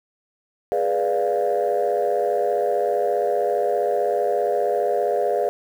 sine chord, G# diminished seventh, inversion none, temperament equal with one note detuned, 415.3 / 490.5 / 587.3 / 698.5 Hz, G#4 / B4 / D5 / F5, 0 / -12 / 0 / 0 cents, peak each -23 dBFS, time 0.72-5.49 s, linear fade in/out 0 ms, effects tanh soft clip ceiling -12 dBFS + 8-bit

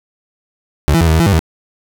30% pulse tone with pitch steps, 73 / 165.8 / 83.4 / 79.5 / 80.9 / 167.6 / 99.4 / 80.7 Hz, D2 / E3 / E2 / D#2 / E2 / E3 / G2 / E2, -10 / +10 / +21 / +38 / -32 / +29 / +25 / -36 cents, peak -6 dBFS, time 0.88-1.392 s, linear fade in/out 0 ms, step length 64 ms, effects none

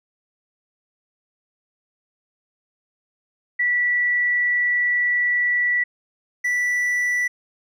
sine / triangle tone pair in turn, 1955 / 1965.6 Hz, B6 / B6, -18 / -9 cents, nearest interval unison, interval 9 cents, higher second, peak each -17 dBFS, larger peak neither, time 3.59-5.84 / 6.44-7.28 s, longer first, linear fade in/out 10 ms, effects none

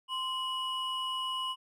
triangle tone pair together, 1039 / 2927 Hz, C6 / F#7, -12 / -19 cents, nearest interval octave + tritone, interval 1793 cents, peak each -33 / -33 dBFS, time 0.08-1.56 s, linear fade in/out 50 ms, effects none

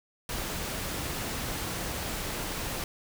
pink noise, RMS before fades -34 dBFS, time 0.29-2.84 s, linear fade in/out 2 ms, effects none

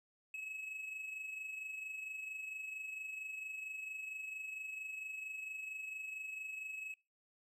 triangle tone with amplitude modulation, 2574 Hz, E7, 42 cents flat, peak -39 dBFS, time 0.34-6.94 s, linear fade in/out 2 ms, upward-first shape sine, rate 24.4 Hz, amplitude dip 50%, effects noise-tail reverb RT60 0.3 s tail -24 dB re dry

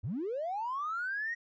triangle linear sweep, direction up, 77.78 to 1906 Hz, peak -29 dBFS, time 0.03-1.35 s, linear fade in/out 20 ms, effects tanh soft clip ceiling -30 dBFS + resampled to 16000 Hz

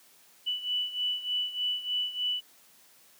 sine beating tone pair, 2969 / 2972.3 Hz, F#7 / F#7, +5 / +7 cents, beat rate 3.3 Hz, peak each -30 / -34 dBFS, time 0.46-2.41 s, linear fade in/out 20 ms, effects white hiss -59 dBFS RMS until 3.19 s + high-pass 150 Hz 12 dB/octave

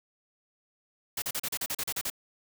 white noise bursts, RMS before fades -32 dBFS, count 11, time 1.17-2.101 s, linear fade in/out 5 ms, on 51 ms, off 37 ms, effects none

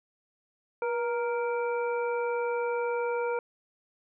harmonic tone with a mistuned harmonic, 466.4 Hz, A#4, 1 cent sharp, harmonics 1 / 2 / 3 / 5, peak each -28 / -34 / -38 / -42 dBFS, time 0.82-3.39 s, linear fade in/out 2 ms, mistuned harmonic 1, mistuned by +52 cents, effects none

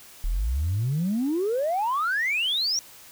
sine exponential sweep, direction up, 36.19 to 5830 Hz, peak -21 dBFS, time 0.24-2.79 s, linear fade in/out 0 ms, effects tanh soft clip ceiling -19 dBFS + white hiss -48 dBFS RMS until 3.11 s

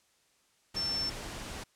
sine tone in noise, 5400 Hz, E8, 41 cents sharp, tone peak -30 dBFS, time 0.76-1.1 s, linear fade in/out 10 ms, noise pink, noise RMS -41 dBFS, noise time 0.74-1.64 s, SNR +8 dB, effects white hiss -69 dBFS RMS until 1.75 s + low-pass 9000 Hz 12 dB/octave

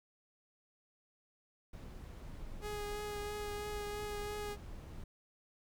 brown noise, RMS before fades -47 dBFS, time 1.73-5.04 s, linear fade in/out 5 ms
sawtooth tone with vibrato, 415.3 Hz, G#4, in tune, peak -36 dBFS, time 2.61-4.57 s, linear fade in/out 50 ms, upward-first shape triangle, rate 3 Hz, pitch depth 16 cents each way
effects none

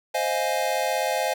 square chord, F minor seventh, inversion second, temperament equal, 523.3 / 622.3 / 698.5 / 830.6 Hz, C5 / Eb5 / F5 / Ab5, 0 / 0 / 0 / 0 cents, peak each -29 dBFS, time 0.14-1.34 s, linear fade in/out 10 ms, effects none

